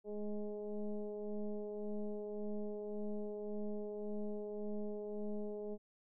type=tone with frequency modulation; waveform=sine; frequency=208.1 Hz; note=G#3; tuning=4 cents sharp; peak=-38 dBFS; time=0.04-5.78 s; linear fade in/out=50 ms; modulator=209 Hz; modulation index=1.6; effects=none